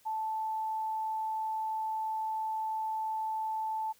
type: tone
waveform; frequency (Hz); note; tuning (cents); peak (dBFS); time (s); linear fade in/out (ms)
sine; 877; A5; -6; -31; 0.05-3.93; 20
effects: white hiss -64 dBFS RMS until 3.99 s